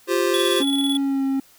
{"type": "chord", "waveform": "square", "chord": "F suspended second", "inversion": "none", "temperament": "just", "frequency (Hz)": [349.2, 392.9, 523.8], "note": ["F4", "G4", "C5"], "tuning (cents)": [0, 4, 2], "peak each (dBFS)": [-22, -23, -25], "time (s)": [0.07, 0.64], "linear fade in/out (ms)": 50}
{"type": "tone with tremolo", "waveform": "square", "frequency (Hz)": 3400, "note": "G#7", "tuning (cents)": 40, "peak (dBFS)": -22, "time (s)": [0.34, 0.97], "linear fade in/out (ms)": 2, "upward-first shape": "square", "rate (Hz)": 18, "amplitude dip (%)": 50}
{"type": "tone with pitch glide", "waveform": "triangle", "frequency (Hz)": [277.2, 270.2], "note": ["C#4", "C#4"], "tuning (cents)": [0, -44], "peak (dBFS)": -17, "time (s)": [0.6, 1.4], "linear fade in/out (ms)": 5, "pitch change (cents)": -44, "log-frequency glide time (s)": [0.98, 1.24]}
{"effects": ["white hiss -53 dBFS RMS until 1.58 s"]}